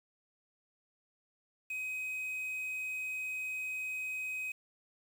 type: tone with quantisation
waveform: triangle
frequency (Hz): 2523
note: D#7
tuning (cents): +23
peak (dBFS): -34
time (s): 1.7-4.52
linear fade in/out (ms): 5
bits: 9
effects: none